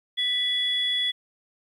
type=tone pair together; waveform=sine; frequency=1975.5 / 3388 Hz; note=B6 / G#7; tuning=0 / +34 cents; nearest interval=major sixth; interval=934 cents; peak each=-30 / -22 dBFS; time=0.17-1.12 s; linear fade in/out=20 ms; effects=tanh soft clip ceiling -16 dBFS + 10-bit